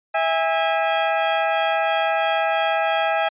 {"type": "tone pair together", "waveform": "sawtooth", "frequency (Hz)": [653.4, 816], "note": ["E5", "G#5"], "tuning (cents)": [-15, -31], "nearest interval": "major third", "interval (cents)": 384, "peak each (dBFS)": -17, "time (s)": [0.14, 3.29], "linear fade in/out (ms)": 10, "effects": ["resampled to 8000 Hz"]}